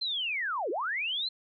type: linear two-way sweep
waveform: sine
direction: down then up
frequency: 4186 to 319.3 to 4186 Hz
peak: -29 dBFS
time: 0.01-1.29 s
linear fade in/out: 10 ms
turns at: 0.7 s
effects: none